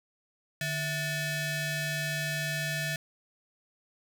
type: ring-modulated tone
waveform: sawtooth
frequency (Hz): 806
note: G5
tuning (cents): +48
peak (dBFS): -23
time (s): 0.61-2.96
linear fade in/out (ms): 2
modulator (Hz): 956
effects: none